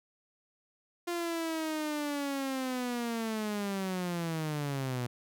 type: linear sweep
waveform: sawtooth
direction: down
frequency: 349.2 to 120 Hz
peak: -28 dBFS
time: 1.07-5.07 s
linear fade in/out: 10 ms
effects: none